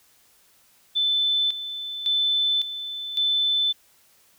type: tone with tremolo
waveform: sine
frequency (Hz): 3520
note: A7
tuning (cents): 0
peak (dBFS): -19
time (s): 0.95-3.73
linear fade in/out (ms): 20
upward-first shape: square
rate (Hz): 0.9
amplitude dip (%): 70
effects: white hiss -59 dBFS RMS until 4.38 s